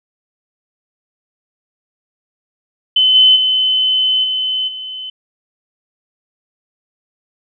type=tone with level steps; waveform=sine; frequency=3041 Hz; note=F#7; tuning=47 cents sharp; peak=-8 / -5 / -11 / -15 / -24 dBFS; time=2.96-5.1 s; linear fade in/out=5 ms; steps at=3.14 / 3.35 / 4.23 / 4.67 s; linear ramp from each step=20 ms; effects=none